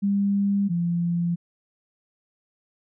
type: tone pair in turn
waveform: sine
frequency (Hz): 200 / 171.89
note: G3 / F3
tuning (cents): +35 / -27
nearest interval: minor third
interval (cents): 262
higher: first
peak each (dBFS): -19 / -21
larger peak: first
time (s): 0.02-0.69 / 0.69-1.36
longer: neither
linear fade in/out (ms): 20
effects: none